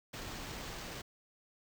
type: noise with sample-and-hold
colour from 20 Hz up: pink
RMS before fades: -44 dBFS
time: 0.13-1.02 s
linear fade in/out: 10 ms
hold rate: 11025 Hz
effects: none